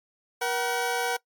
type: tone pair together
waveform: 20% pulse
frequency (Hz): 477.5 / 758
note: A#4 / F#5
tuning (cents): +42 / +42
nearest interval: minor sixth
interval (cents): 800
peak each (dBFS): -23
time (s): 0.41-1.17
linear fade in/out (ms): 10
effects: noise-tail reverb RT60 0.1 s tail -21 dB re dry + MP3 96 kbps